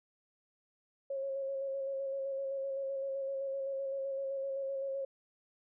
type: tone with vibrato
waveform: sine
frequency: 544 Hz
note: C#5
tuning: 33 cents flat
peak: -34 dBFS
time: 1.1-5.05 s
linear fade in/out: 5 ms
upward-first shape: square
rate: 7.8 Hz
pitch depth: 19 cents each way
effects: none